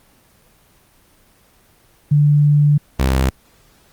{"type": "tone pair in turn", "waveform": ["sine", "sawtooth"], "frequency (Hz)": [146.83, 65.75], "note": ["D3", "C2"], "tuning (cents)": [0, 9], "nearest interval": "octave + major second", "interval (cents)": 1391, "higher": "first", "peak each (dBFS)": -9, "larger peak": "neither", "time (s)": [[2.11, 2.78], [2.99, 3.3]], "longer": "first", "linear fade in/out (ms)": 10, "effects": ["pink hiss -53 dBFS RMS until 3.92 s", "Opus 24 kbps"]}